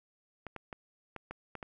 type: clicks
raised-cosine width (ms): 0.5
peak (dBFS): -26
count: 7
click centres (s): 0.467 / 0.563 / 0.728 / 1.163 / 1.31 / 1.553 / 1.628
effects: none